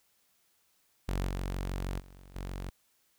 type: tone with level steps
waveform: sawtooth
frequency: 46.34 Hz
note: F#1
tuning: 3 cents sharp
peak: -26 / -29 / -47 / -33 dBFS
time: 1.08-2.7 s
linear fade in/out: 10 ms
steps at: 1.28 / 1.99 / 2.35 s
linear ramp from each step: 10 ms
effects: white hiss -71 dBFS RMS until 3.18 s